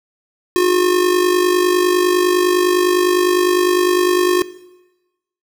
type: tone with amplitude modulation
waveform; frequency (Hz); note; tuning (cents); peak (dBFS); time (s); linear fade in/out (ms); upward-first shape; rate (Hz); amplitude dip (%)
square; 360; F#4; -47; -10; 0.56-4.42; 0; sine; 49.9; 55
effects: noise-tail reverb RT60 1.0 s tail -18 dB re dry